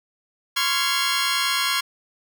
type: chord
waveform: 15% pulse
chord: Db major seventh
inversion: third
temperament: just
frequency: 1039.4 / 1108.7 / 1385.9 / 1663.1 Hz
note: C6 / Db6 / F6 / Ab6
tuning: -12 / 0 / -14 / +2 cents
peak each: -20 dBFS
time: 0.56-1.81 s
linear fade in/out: 10 ms
effects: none